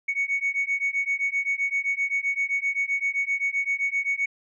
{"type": "beating tone pair", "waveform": "sine", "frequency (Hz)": [2222, 2229.7], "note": ["C#7", "C#7"], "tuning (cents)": [4, 10], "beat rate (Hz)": 7.7, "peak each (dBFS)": -25, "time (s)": [0.08, 4.26], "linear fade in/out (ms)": 10, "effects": ["tanh soft clip ceiling -18 dBFS"]}